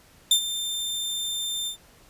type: tone with ADSR envelope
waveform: sawtooth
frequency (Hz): 3587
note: A7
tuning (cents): +33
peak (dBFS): -11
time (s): 0.31-1.77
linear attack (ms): 4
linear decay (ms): 86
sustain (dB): -13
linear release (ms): 98
effects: pink hiss -55 dBFS RMS until 2.09 s + resampled to 32000 Hz